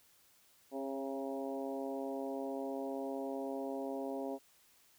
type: harmonic tone with a mistuned harmonic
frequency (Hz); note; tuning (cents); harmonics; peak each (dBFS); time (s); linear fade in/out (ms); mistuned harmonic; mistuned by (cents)
135.4; C#3; -40; 2 / 3 / 4 / 5 / 6 / 7; -41 / -43 / -43 / -45 / -50 / -52; 0.71-4.39; 50; 4; +17
effects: white hiss -67 dBFS RMS until 4.98 s